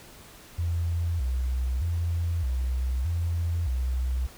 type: tone with vibrato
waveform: sine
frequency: 73.42 Hz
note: D2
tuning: in tune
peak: -24 dBFS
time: 0.58-4.27 s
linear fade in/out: 10 ms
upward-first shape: square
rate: 0.81 Hz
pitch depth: 250 cents each way
effects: pink hiss -49 dBFS RMS until 4.37 s